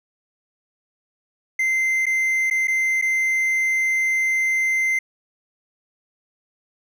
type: tone with dropouts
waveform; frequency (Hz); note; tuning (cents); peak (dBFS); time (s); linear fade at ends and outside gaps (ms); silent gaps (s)
triangle; 2078; C7; -12; -16; 1.59-4.99; 5; 2.057-2.065 / 2.501-2.509 / 2.673-2.68 / 3.015-3.022
effects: none